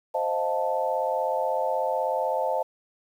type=chord; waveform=sine; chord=F dominant seventh; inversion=second; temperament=equal; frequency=523.3 / 622.3 / 698.5 / 880 Hz; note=C5 / Eb5 / F5 / A5; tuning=0 / 0 / 0 / 0 cents; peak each=-28 / -29 / -31 / -28 dBFS; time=0.14-2.63 s; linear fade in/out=10 ms; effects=9-bit